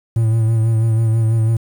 triangle tone with vibrato, 112.4 Hz, A2, 37 cents sharp, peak -10 dBFS, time 0.16-1.57 s, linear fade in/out 5 ms, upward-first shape sine, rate 6.1 Hz, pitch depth 34 cents each way, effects 7-bit

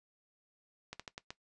slowing click train, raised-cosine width 0.2 ms, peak -25 dBFS, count 5, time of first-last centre 0.93-1.305 s, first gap 66 ms, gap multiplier 1.24, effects noise-tail reverb RT60 0.1 s tail -17 dB re dry + resampled to 22050 Hz

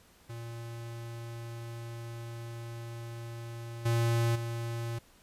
square tone with level steps, 116.54 Hz, A#2, in tune, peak -40 / -26 / -34 dBFS, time 0.29-4.99 s, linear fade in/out 10 ms, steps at 3.85 / 4.35 s, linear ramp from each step 10 ms, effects pink hiss -61 dBFS RMS until 5.22 s + resampled to 32000 Hz

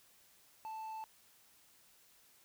triangle tone, 880 Hz, A5, in tune, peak -40 dBFS, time 0.65-1.04 s, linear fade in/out 0 ms, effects white hiss -66 dBFS RMS until 2.44 s

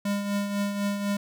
square tone with tremolo, 202.2 Hz, G#3, 46 cents flat, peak -24 dBFS, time 0.05-1.17 s, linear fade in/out 5 ms, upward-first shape triangle, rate 4 Hz, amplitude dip 55%, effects none

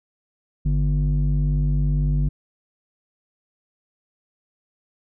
square tone with low-pass filter, 49 Hz, G1, in tune, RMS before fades -20 dBFS, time 0.65-2.29 s, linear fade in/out 10 ms, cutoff 180 Hz, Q 4.6, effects none

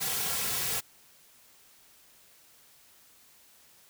white noise with comb filter, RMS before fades -31 dBFS, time 0-0.81 s, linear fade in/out 20 ms, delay 3.3 ms, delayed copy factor -0.75, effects white hiss -59 dBFS RMS until 3.89 s

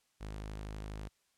sawtooth tone, 52.2 Hz, G#1, 10 cents sharp, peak -37 dBFS, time 0.2-1.09 s, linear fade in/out 20 ms, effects white hiss -75 dBFS RMS until 1.37 s + low-pass 10000 Hz 12 dB/octave

